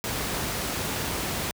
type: noise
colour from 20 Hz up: pink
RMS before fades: -29 dBFS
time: 0.04-1.51 s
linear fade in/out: 0 ms
effects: high-pass 60 Hz 12 dB/octave